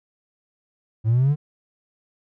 triangle exponential sweep, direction up, 107.3 to 152.7 Hz, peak -12 dBFS, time 1.04-1.36 s, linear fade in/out 50 ms, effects tanh soft clip ceiling -11 dBFS

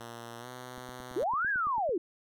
5% pulse tone with pitch glide, 117.4 to 125.83 Hz, A#2 to B2, +13 to +33 cents, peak -31 dBFS, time 0-1.24 s, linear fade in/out 5 ms, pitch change +120 cents, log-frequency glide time 0.39-0.48 s
click train, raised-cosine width 3 ms, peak -35 dBFS, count 11, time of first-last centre 0.78-1.892 s, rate 8.99 Hz
sine linear two-way sweep, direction up then down, 305.4 to 1705 to 305.4 Hz, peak -27 dBFS, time 1.16-1.98 s, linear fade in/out 5 ms, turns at 1.49 s
effects none

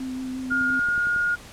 sine tone with vibrato, 258.5 Hz, C4, 21 cents flat, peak -28 dBFS, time 0-0.8 s, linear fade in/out 5 ms, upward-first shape triangle, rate 5.7 Hz, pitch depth 20 cents each way
sine tone with pitch glide, 1421 to 1429.2 Hz, F6 to F6, +30 to +40 cents, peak -20 dBFS, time 0.5-1.36 s, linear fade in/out 20 ms, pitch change +10 cents, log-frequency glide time 0.62-0.91 s
click train, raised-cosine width 3 ms, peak -27 dBFS, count 8, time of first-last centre 0.52-1.162 s, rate 10.9 Hz
effects pink hiss -44 dBFS RMS until 1.52 s + low-pass 10000 Hz 12 dB/octave

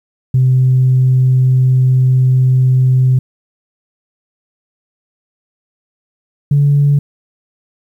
sine tone pair in turn, 128.9 / 143.11 Hz, C3 / D3, -26 / -44 cents, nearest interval major second, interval 182 cents, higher second, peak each -6 dBFS, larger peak neither, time 0.34-3.19 / 6.51-6.99 s, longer first, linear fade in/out 5 ms, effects tanh soft clip ceiling -3 dBFS + 8-bit

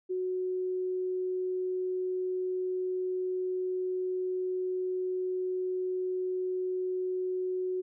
sine tone, 368.7 Hz, F#4, 6 cents flat, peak -29 dBFS, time 0.09-7.82 s, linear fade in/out 20 ms, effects none

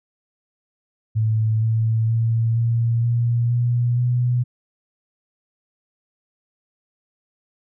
sine tone with pitch steps, 110 / 112.05 / 114.14 / 116.27 / 118.44 / 120.65 / 122.9 Hz, A2 / A2 / A#2 / A#2 / A#2 / B2 / B2, 0 / +32 / -36 / -4 / +28 / -40 / -8 cents, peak -16 dBFS, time 1.15-4.44 s, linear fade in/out 20 ms, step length 470 ms, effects none

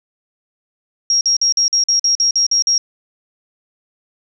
sine tone bursts, 5600 Hz, F8, 4 cents sharp, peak -11 dBFS, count 11, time 1.1-2.78 s, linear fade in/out 2 ms, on 110 ms, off 47 ms, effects none

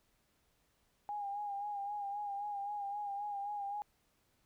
sine tone with vibrato, 814 Hz, G#5, 35 cents flat, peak -37 dBFS, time 1.09-3.82 s, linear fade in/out 0 ms, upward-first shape sine, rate 3.8 Hz, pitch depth 41 cents each way, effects pink hiss -75 dBFS RMS until 4.45 s

